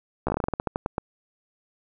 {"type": "slowing click train", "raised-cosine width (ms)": 1, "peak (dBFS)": -11, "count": 15, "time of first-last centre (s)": [0.27, 0.981], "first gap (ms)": 14, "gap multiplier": 1.18, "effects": []}